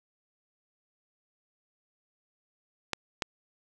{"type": "clicks", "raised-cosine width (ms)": 0.2, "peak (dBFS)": -11, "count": 2, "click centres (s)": [2.933, 3.222], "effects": []}